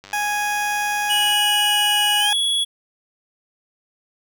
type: click train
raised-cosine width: 0.2 ms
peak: -23 dBFS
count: 128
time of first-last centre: 0.04-1.324 s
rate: 98.9 Hz
type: tone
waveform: 20% pulse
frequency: 830 Hz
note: G#5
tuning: 1 cent flat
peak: -15 dBFS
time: 0.13-2.33 s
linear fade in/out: 2 ms
type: tone with pitch glide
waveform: square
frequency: 2929 to 3365 Hz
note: F#7 to G#7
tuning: -18 to +22 cents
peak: -18 dBFS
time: 1.09-2.65 s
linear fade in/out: 20 ms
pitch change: +240 cents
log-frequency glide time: 2.19-2.32 s
effects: none